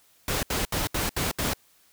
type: noise bursts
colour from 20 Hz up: pink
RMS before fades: -27 dBFS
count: 6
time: 0.28-1.535 s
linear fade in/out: 2 ms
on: 150 ms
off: 71 ms
effects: white hiss -61 dBFS RMS until 1.92 s